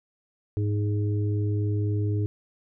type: harmonic tone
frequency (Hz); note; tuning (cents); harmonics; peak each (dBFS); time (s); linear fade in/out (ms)
103.83; G#2; 0; 1 / 3 / 4; -23 / -33 / -35; 0.57-2.26; 0
effects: none